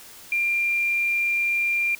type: tone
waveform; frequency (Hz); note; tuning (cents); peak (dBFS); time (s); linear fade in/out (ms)
sine; 2386; D7; +27; -20; 0.32-1.95; 2
effects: white hiss -45 dBFS RMS until 1.99 s